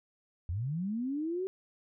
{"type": "linear sweep", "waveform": "sine", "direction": "up", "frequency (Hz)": [77.78, 387], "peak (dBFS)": -31, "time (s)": [0.49, 1.47], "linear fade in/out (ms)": 0, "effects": []}